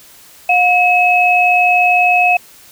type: tone pair together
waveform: sine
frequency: 718 / 2571 Hz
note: F5 / E7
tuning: +48 / -44 cents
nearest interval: octave + minor seventh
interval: 2208 cents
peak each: -11 dBFS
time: 0.49-2.37 s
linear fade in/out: 5 ms
effects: white hiss -42 dBFS RMS until 2.71 s